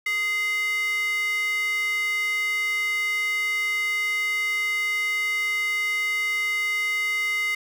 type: tone with high-pass filter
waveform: square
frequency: 415.3 Hz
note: G#4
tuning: in tune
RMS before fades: -25 dBFS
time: 0.06-7.55 s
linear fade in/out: 5 ms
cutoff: 2000 Hz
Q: 7
effects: none